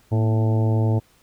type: harmonic tone with a mistuned harmonic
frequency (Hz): 110.3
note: A2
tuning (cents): +5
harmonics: 1 / 2 / 3 / 4 / 5 / 6 / 7 / 8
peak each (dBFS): -17 / -28 / -29 / -31 / -34 / -35 / -38 / -37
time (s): 0.11-1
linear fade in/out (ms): 20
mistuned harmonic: 2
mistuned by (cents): +87
effects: pink hiss -58 dBFS RMS until 1.22 s